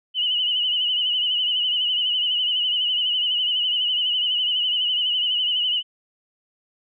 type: tone with vibrato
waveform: sine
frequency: 2960 Hz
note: F#7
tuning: in tune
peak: -19 dBFS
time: 0.14-5.83 s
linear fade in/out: 50 ms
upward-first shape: sine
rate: 12 Hz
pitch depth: 61 cents each way
effects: none